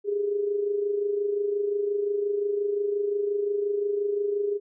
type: tone with amplitude modulation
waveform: sine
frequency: 408.4 Hz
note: G#4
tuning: 29 cents flat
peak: -21 dBFS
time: 0.04-4.6 s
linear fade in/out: 50 ms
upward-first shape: sine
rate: 25.7 Hz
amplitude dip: 55%
effects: none